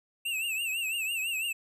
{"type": "tone with vibrato", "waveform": "square", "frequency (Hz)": 2677, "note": "E7", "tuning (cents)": 26, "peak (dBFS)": -30, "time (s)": [0.25, 1.53], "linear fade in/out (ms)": 10, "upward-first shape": "triangle", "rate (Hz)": 6, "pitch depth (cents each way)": 120, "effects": []}